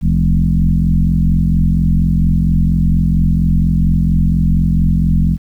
sine tone with frequency modulation, 112.3 Hz, A2, 36 cents sharp, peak -9 dBFS, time 0.01-5.38 s, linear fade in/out 50 ms, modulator 44.3 Hz, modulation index 2.2, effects 8-bit

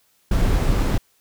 brown noise, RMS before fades -18 dBFS, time 0.31-0.98 s, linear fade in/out 5 ms, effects white hiss -62 dBFS RMS until 1.2 s

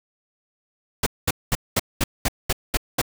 pink noise bursts, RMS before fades -20 dBFS, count 9, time 1.03-3.016 s, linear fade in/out 5 ms, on 34 ms, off 210 ms, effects none

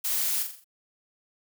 blue noise with echo, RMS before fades -28 dBFS, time 0.04-0.43 s, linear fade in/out 10 ms, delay 43 ms, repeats 5, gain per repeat -6 dB, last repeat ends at 0.645 s, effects none

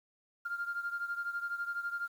sine beating tone pair, 1396 / 1408 Hz, F6 / F6, -1 / +14 cents, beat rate 12 Hz, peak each -35 / -39 dBFS, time 0.45-2.08 s, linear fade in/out 10 ms, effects tanh soft clip ceiling -28 dBFS + 10-bit

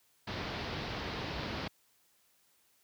pink low-pass noise, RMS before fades -38 dBFS, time 0.27-1.68 s, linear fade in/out 5 ms, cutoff 5000 Hz, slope 48 dB/octave, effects white hiss -70 dBFS RMS until 2.83 s + high-pass 60 Hz 12 dB/octave

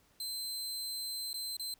sawtooth tone with dropouts, 4100 Hz, C8, 36 cents flat, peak -34 dBFS, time 0.2-1.74 s, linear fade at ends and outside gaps 2 ms, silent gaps 1.331-1.341 / 1.568-1.596 s, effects pink hiss -68 dBFS RMS until 1.79 s

